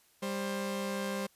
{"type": "tone pair together", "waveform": "sawtooth", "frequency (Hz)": [198.15, 529], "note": ["G3", "C5"], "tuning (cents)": [19, 19], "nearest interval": "octave + perfect fourth", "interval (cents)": 1700, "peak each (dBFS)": [-31, -33], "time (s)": [0.22, 1.27], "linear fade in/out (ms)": 10, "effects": ["white hiss -66 dBFS RMS until 1.35 s", "resampled to 32000 Hz"]}